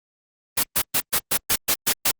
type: noise bursts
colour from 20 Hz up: white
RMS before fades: -19 dBFS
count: 9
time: 0.57-2.115 s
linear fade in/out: 10 ms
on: 65 ms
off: 120 ms
effects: Opus 32 kbps